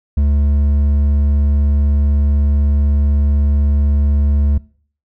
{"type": "tone with hard clipping", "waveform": "triangle", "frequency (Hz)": 72, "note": "D2", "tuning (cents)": -34, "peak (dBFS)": -12, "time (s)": [0.17, 4.58], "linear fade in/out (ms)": 5, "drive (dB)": 9, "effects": ["noise-tail reverb RT60 0.5 s tail -22 dB re dry"]}